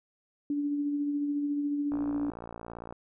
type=tone with tremolo; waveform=sine; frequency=289.2 Hz; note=D4; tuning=27 cents flat; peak=-26 dBFS; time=0.5-2.3 s; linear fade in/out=2 ms; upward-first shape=sine; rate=14 Hz; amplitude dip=30%
type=click train; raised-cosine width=1 ms; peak=-27 dBFS; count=59; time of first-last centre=1.92-2.925 s; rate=57.7 Hz
effects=none